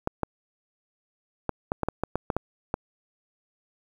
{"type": "clicks", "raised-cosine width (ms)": 1, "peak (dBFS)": -11, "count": 11, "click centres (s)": [0.074, 0.233, 1.493, 1.719, 1.833, 1.886, 2.036, 2.156, 2.302, 2.366, 2.741], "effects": ["8-bit"]}